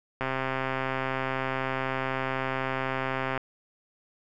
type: click train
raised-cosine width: 0.5 ms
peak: -14 dBFS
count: 419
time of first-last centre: 0.21-3.377 s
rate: 132 Hz
effects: none